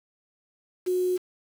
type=tone with quantisation; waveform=sine; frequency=364.2 Hz; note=F#4; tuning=27 cents flat; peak=-22 dBFS; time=0.86-1.18 s; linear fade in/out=20 ms; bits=7; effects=none